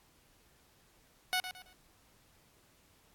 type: tone with echo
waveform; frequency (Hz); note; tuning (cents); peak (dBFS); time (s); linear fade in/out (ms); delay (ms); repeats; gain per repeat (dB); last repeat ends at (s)
10% pulse; 737; F#5; -7; -21; 1.33-1.4; 0; 110; 3; -10; 1.73
effects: pink hiss -66 dBFS RMS until 3.14 s + AAC 64 kbps